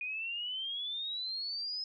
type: exponential sweep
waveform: sine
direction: up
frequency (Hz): 2450 to 5140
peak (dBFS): -35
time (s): 0.01-1.84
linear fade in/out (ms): 2
effects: none